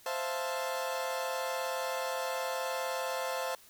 30% pulse chord, F major seventh, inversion second, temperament equal, 523.3 / 659.3 / 698.5 / 880 Hz, C5 / E5 / F5 / A5, 0 / 0 / 0 / 0 cents, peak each -33 / -37 / -38 / -37 dBFS, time 0.06-3.55 s, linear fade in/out 2 ms, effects white hiss -58 dBFS RMS until 3.69 s

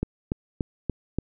click train, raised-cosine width 3 ms, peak -12 dBFS, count 5, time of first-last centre 0.03-1.186 s, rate 3.46 Hz, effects none

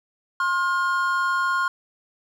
triangle tone pair together, 1064.5 / 1421 Hz, C6 / F6, +30 / +30 cents, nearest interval perfect fourth, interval 500 cents, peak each -21 dBFS, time 0.4-1.68 s, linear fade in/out 2 ms, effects none

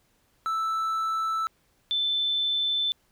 triangle / sine tone pair in turn, 1318.5 / 3528 Hz, E6 / A7, 0 / +4 cents, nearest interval octave + perfect fourth, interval 1704 cents, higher second, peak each -23 dBFS, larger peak neither, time 0.46-1.47 / 1.91-2.92 s, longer neither, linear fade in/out 0 ms, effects pink hiss -67 dBFS RMS until 3.11 s

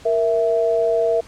sine tone pair together, 466.2 / 659.3 Hz, A#4 / E5, 0 / 0 cents, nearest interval tritone, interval 600 cents, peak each -18 dBFS, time 0.05-1.21 s, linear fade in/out 10 ms, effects pink hiss -45 dBFS RMS until 1.27 s + low-pass 8000 Hz 12 dB/octave

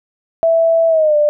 sine tone with pitch glide, 659.3 to 594.2 Hz, E5 to D5, 0 to +20 cents, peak -9 dBFS, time 0.43-1.29 s, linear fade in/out 0 ms, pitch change -180 cents, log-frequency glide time 0.88-1.16 s, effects none

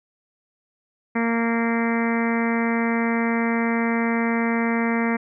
harmonic tone, 231 Hz, A#3, 16 cents flat, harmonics 1 / 2 / 3 / 4 / 5 / 6 / 7 / 8 / 9 / 10, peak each -21 / -28 / -32 / -31 / -34 / -35 / -35 / -32 / -31 / -36 dBFS, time 1.15-5.17 s, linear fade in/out 10 ms, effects none

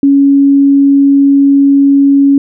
sine tone, 278.5 Hz, C#4, 8 cents sharp, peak -3 dBFS, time 0.03-2.38 s, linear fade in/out 2 ms, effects none

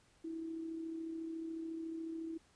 sine tone with amplitude modulation, 325.9 Hz, E4, 20 cents flat, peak -38 dBFS, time 0.24-2.38 s, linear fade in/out 10 ms, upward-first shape sine, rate 34 Hz, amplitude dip 40%, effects pink hiss -69 dBFS RMS until 2.55 s + resampled to 22050 Hz

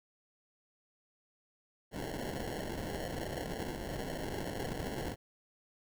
blue noise with sample-and-hold, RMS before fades -39 dBFS, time 1.91-5.16 s, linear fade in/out 50 ms, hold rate 1225 Hz, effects none

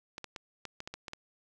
clicks, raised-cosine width 0.2 ms, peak -23 dBFS, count 9, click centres 0.181 / 0.243 / 0.362 / 0.653 / 0.804 / 0.875 / 0.94 / 1.082 / 1.134 s, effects none

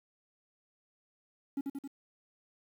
triangle tone with echo, 277.2 Hz, C#4, in tune, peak -28 dBFS, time 1.57-1.61 s, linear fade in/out 5 ms, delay 89 ms, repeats 3, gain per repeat -3 dB, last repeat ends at 1.877 s, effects tanh soft clip ceiling -25 dBFS + 10-bit

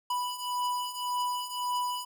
square beating tone pair, 986 / 987.8 Hz, B5 / B5, -3 / 0 cents, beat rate 1.8 Hz, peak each -36 / -32 dBFS, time 0.1-2.05 s, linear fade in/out 5 ms, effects none

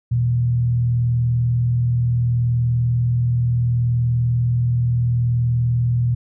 sine tone with frequency modulation, 120 Hz, B2, 49 cents flat, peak -15 dBFS, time 0.11-6.15 s, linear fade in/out 10 ms, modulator 40.7 Hz, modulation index 0.36, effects none

